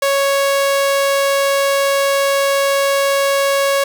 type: tone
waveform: sawtooth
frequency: 554.4 Hz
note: C#5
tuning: in tune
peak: -9 dBFS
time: 0.02-3.84 s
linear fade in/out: 5 ms
effects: none